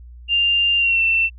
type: tone with pitch glide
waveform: sine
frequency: 2794 to 2686 Hz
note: F7 to E7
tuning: 0 to +32 cents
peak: -14 dBFS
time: 0.28-1.3 s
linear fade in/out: 50 ms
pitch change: -68 cents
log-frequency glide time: 0.77-1.02 s
effects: added 60 Hz sine -37 dBFS peak until 1.38 s